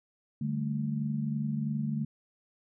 sine chord, D suspended fourth, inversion none, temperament equal with one note detuned, 146.83 / 196 / 219 Hz, D3 / G3 / A3, 0 / 0 / -8 cents, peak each -32 / -38 / -32 dBFS, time 0.41-2.05 s, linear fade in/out 5 ms, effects none

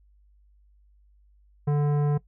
sine tone with tanh clipping, 146.3 Hz, D3, 6 cents flat, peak -22 dBFS, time 1.67-2.18 s, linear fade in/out 10 ms, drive 14 dB, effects noise-tail reverb RT60 0.1 s tail -19 dB re dry + added 50 Hz sine -56 dBFS peak until 2.27 s

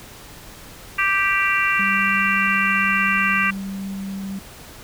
harmonic tone, 392 Hz, G4, in tune, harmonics 3 / 4 / 5 / 6 / 7, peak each -23 / -23 / -23 / -23 / -23 dBFS, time 0.98-3.51 s, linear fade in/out 10 ms
sine tone with pitch glide, 196 to 194.76 Hz, G3 to G3, 0 to -11 cents, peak -26 dBFS, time 1.79-4.39 s, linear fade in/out 5 ms, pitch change -11 cents, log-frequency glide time 2.47-3.41 s
effects pink hiss -41 dBFS RMS until 4.83 s

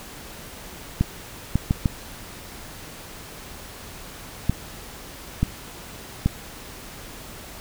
clicks, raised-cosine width 5 ms, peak -6 dBFS, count 7, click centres 1.01 / 1.556 / 1.709 / 1.858 / 4.496 / 5.43 / 6.26 s, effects pink hiss -40 dBFS RMS until 7.6 s

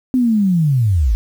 sine linear sweep, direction down, 260.7 to 47.61 Hz, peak -11 dBFS, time 0.14-1.15 s, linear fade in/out 0 ms, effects 7-bit

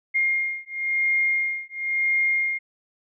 sine beating tone pair, 2126 / 2126.97 Hz, C7 / C7, +27 / +28 cents, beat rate 0.97 Hz, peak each -24 dBFS, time 0.14-2.59 s, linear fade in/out 20 ms, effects none

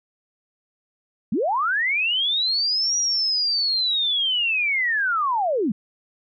sine linear two-way sweep, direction up then down, 170.5 to 5790 to 179.8 Hz, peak -19 dBFS, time 1.32-5.72 s, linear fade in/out 5 ms, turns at 2.97 s, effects none

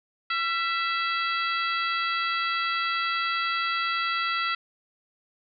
harmonic tone with a mistuned harmonic, 659.3 Hz, E5, in tune, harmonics 2 / 3 / 4 / 5 / 6 / 7, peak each -27 / -31 / -33 / -35 / -37 / -38 dBFS, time 0.3-4.55 s, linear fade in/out 5 ms, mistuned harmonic 2, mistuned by +47 cents, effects none

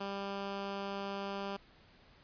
10% pulse tone, 198.1 Hz, G3, 18 cents sharp, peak -29 dBFS, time 0-1.57 s, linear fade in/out 10 ms, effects pink hiss -62 dBFS RMS until 2.23 s + resampled to 11025 Hz

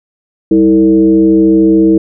sine tone with frequency modulation, 323.7 Hz, E4, 31 cents flat, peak -4 dBFS, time 0.51-1.98 s, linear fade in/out 5 ms, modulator 127 Hz, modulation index 0.75, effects none

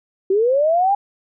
sine linear sweep, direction up, 370 to 820 Hz, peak -13 dBFS, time 0.3-0.95 s, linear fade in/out 5 ms, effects none

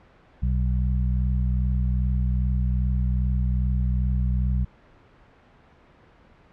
harmonic tone, 62.5 Hz, B1, 21 cents sharp, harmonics 1 / 2 / 3, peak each -21 / -27 / -31 dBFS, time 0.42-4.65 s, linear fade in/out 10 ms, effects pink hiss -54 dBFS RMS until 6.52 s + low-pass 2000 Hz 12 dB/octave

